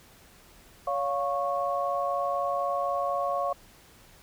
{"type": "tone cluster", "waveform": "sine", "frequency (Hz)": [562, 706, 1102], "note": ["C#5", "F5", "C#6"], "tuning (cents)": [24, 19, -11], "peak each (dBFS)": -30, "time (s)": [0.87, 3.53], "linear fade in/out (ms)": 5, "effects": ["pink hiss -55 dBFS RMS until 4.22 s"]}